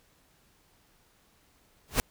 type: noise with exponential growth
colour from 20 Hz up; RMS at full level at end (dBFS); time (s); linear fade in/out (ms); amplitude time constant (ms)
pink; -20; 1.88-2; 0; 24
effects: pink hiss -65 dBFS RMS until 2.1 s